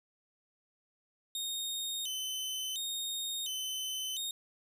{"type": "tone with vibrato", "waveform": "sawtooth", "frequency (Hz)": 3359, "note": "G#7", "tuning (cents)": 19, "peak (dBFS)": -32, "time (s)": [1.35, 4.31], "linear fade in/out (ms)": 2, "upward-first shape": "square", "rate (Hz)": 0.71, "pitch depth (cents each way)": 170, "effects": []}